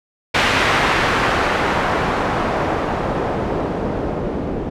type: noise with low-pass filter sweep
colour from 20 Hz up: white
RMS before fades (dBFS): -19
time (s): 0.34-4.7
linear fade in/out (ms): 10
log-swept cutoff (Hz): 2300 to 390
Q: 0.87
effects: none